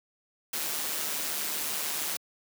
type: noise with amplitude modulation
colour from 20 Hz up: white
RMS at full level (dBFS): -30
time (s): 0.53-2.17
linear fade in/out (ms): 5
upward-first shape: sine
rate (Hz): 152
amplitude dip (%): 45
effects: high-pass 200 Hz 12 dB/octave